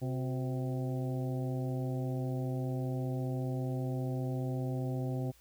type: harmonic tone with a mistuned harmonic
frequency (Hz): 129.7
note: C3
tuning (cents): -15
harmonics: 1 / 2 / 3 / 4 / 5 / 6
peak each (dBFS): -33 / -39 / -43 / -45 / -47 / -49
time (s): 0.01-5.32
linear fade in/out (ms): 20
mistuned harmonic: 3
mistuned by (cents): -67
effects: added 60 Hz sine -64 dBFS peak until 5.4 s + white hiss -64 dBFS RMS until 5.4 s